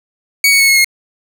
sawtooth tone with pitch steps, 2249 / 2224 / 2200 / 2176 / 2152 Hz, C#7 / C#7 / C#7 / C#7 / C7, +24 / +5 / -14 / -33 / +48 cents, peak -4 dBFS, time 0.44-0.845 s, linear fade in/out 2 ms, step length 81 ms, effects none

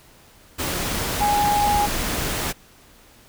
sine tone in noise, 826 Hz, G#5, 10 cents flat, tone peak -17 dBFS, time 1.2-1.87 s, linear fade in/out 20 ms, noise pink, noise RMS -25 dBFS, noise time 0.58-2.53 s, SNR +5 dB, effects pink hiss -51 dBFS RMS until 3.28 s

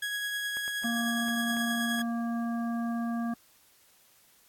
30% pulse tone with tremolo, 1661.2 Hz, G#6, in tune, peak -27 dBFS, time 0.02-2.02 s, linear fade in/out 5 ms, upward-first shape triangle, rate 9.6 Hz, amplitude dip 30%
clicks, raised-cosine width 0.5 ms, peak -31 dBFS, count 6, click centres 0.57 / 0.679 / 0.836 / 1.284 / 1.568 / 1.993 s
harmonic tone, 233.1 Hz, A#3, in tune, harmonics 1 / 3 / 5 / 7, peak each -29 / -39 / -43 / -46 dBFS, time 0.84-3.34 s, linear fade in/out 5 ms
effects white hiss -62 dBFS RMS until 4.48 s + AAC 64 kbps

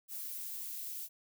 violet noise with high-pass filter sweep, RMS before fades -42 dBFS, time 0.08-1.09 s, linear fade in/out 50 ms, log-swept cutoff 1000 to 2700 Hz, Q 0.98, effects none

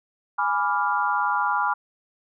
sine chord, G# diminished seventh, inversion none, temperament equal, 830.6 / 987.8 / 1174.7 / 1396.9 Hz, G#5 / B5 / D6 / F6, 0 / 0 / 0 / 0 cents, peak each -26 / -25 / -27 / -26 dBFS, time 0.38-1.74 s, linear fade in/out 10 ms, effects none

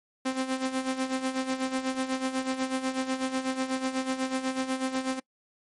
sawtooth tone with tremolo, 261.6 Hz, C4, in tune, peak -21 dBFS, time 0.25-5.2 s, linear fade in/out 10 ms, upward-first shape sine, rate 8.1 Hz, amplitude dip 70%, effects noise-tail reverb RT60 0.1 s tail -24 dB re dry + MP3 48 kbps

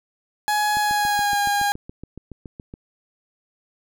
30% pulse tone with pitch glide, 840 to 813.7 Hz, G#5 to G#5, +19 to -36 cents, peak -16 dBFS, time 0.48-1.72 s, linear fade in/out 0 ms, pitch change -55 cents, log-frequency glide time 0.78-1.39 s
click train, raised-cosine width 3 ms, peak -23 dBFS, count 15, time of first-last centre 0.77-2.739 s, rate 7.11 Hz
effects none

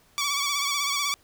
10% pulse tone with vibrato, 1138 Hz, C#6, 45 cents sharp, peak -16 dBFS, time 0.18-1.14 s, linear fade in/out 0 ms, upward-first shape sine, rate 16 Hz, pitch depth 48 cents each way, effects pink hiss -60 dBFS RMS until 1.23 s

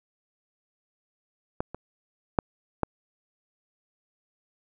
clicks, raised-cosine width 1 ms, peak -13 / -22 / -6 / -9 dBFS, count 4, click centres 1.605 / 1.746 / 2.388 / 2.833 s, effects none

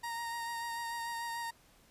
30% pulse tone with vibrato, 932.3 Hz, A#5, in tune, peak -34 dBFS, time 0.03-1.51 s, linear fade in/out 10 ms, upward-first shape sine, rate 6.8 Hz, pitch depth 18 cents each way, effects pink hiss -64 dBFS RMS until 1.9 s + resampled to 32000 Hz

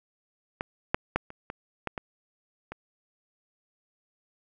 clicks, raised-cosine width 0.5 ms, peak -15 / -7 / -9 / -27 / -20 / -15 / -18 / -22 dBFS, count 8, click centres 0.609 / 0.945 / 1.16 / 1.304 / 1.501 / 1.873 / 1.978 / 2.72 s, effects none

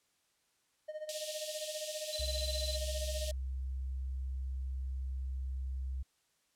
triangle tone with tremolo, 615 Hz, D#5, 20 cents flat, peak -35 dBFS, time 0.88-3.32 s, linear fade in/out 10 ms, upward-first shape sine, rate 15 Hz, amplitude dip 80%
pink high-pass noise, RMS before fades -42 dBFS, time 1.09-3.31 s, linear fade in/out 0 ms, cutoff 2800 Hz, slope 48 dB/octave
sine tone bursts, 4050 Hz, B7, 43 cents sharp, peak -37 dBFS, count 13, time 2.13-2.76 s, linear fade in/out 0 ms, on 30 ms, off 20 ms
sine tone, 65.41 Hz, C2, in tune, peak -35 dBFS, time 2.19-6.03 s, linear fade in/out 10 ms
effects white hiss -75 dBFS RMS until 6.55 s + low-pass 10000 Hz 12 dB/octave

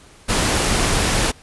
pink noise, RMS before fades -18 dBFS, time 0.28-1.32 s, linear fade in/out 20 ms, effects pink hiss -47 dBFS RMS until 1.42 s + resampled to 24000 Hz

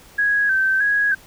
sine tone with vibrato, 1604 Hz, G6, 39 cents sharp, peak -15 dBFS, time 0.18-1.15 s, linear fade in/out 10 ms, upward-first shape square, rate 1.6 Hz, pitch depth 58 cents each way, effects pink hiss -47 dBFS RMS until 1.26 s

